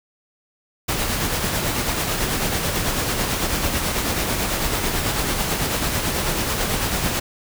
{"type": "noise with tremolo", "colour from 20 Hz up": "pink", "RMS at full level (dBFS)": -21, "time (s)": [0.88, 7.2], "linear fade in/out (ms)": 10, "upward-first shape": "sine", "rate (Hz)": 9.1, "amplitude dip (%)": 35, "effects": []}